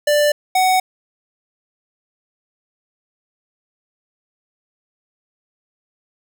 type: tone pair in turn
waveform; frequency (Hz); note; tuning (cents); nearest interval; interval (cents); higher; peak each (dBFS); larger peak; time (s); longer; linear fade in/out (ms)
square; 590 / 746; D5 / F#5; +8 / +14; major third; 406; second; -13; neither; 0.07-0.32 / 0.55-0.8; neither; 5
effects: none